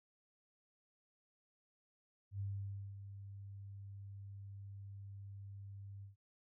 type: tone with ADSR envelope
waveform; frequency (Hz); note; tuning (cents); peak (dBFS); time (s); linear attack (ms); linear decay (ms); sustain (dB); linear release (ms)
sine; 99.2; G2; +21; -38; 2.31-6.16; 89; 550; -10; 130
effects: noise-tail reverb RT60 0.1 s tail -26 dB re dry